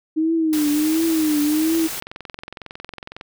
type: tone with vibrato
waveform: sine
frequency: 311.1 Hz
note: D#4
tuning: in tune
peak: -16 dBFS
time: 0.16-1.88 s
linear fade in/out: 20 ms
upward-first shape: triangle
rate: 1.4 Hz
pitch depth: 110 cents each way
type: noise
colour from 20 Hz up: white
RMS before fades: -29 dBFS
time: 0.53-2 s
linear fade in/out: 0 ms
type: click train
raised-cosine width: 0.3 ms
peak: -18 dBFS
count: 33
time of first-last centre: 1.75-3.211 s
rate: 21.9 Hz
effects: none